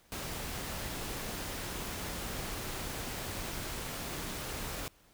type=noise; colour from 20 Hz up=pink; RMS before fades=-39 dBFS; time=0.12-4.88 s; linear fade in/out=0 ms; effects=pink hiss -64 dBFS RMS until 5.13 s